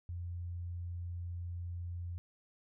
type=tone; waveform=sine; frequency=87.2 Hz; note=F2; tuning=2 cents flat; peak=-38 dBFS; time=0.09-2.18 s; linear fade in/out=0 ms; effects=none